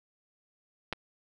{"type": "clicks", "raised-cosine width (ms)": 0.3, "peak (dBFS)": [-15, -30], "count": 2, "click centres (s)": [0.927, 0.933], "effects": []}